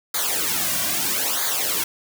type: noise with flanger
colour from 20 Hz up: white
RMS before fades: -23 dBFS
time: 0.14-1.84 s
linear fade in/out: 5 ms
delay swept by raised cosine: 0.36 to 2.36 ms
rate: 0.77 Hz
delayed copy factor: -0.85
effects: none